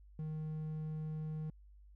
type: tone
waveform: triangle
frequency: 155.56 Hz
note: D#3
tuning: in tune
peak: -36 dBFS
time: 0.19-1.5 s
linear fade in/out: 2 ms
effects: added 50 Hz sine -56 dBFS peak until 1.95 s